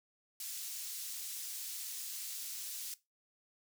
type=high-pass noise; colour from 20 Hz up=pink; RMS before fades=-43 dBFS; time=0.4-2.94 s; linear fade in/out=2 ms; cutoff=5400 Hz; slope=12 dB/octave; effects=noise-tail reverb RT60 0.2 s tail -17 dB re dry